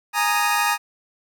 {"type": "chord", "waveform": "25% pulse", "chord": "Ab suspended second", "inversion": "none", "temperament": "equal with one note detuned", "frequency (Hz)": [830.6, 932.3, 1239.5], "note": ["Ab5", "Bb5", "Eb6"], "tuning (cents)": [0, 0, -7], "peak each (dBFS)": -19, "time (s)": [0.13, 0.78], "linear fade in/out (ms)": 50, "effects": []}